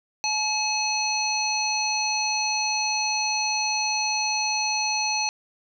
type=harmonic tone; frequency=855 Hz; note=A5; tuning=50 cents flat; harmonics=1 / 3 / 5 / 7; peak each=-28 / -28 / -28 / -28 dBFS; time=0.24-5.29 s; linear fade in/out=0 ms; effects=none